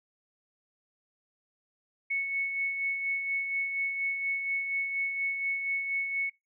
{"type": "tone with tremolo", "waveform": "sine", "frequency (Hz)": 2209, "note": "C#7", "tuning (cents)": -7, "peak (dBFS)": -26, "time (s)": [2.1, 6.3], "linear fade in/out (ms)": 10, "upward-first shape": "sine", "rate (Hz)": 4.2, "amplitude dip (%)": 45, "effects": ["noise-tail reverb RT60 0.2 s tail -23 dB re dry"]}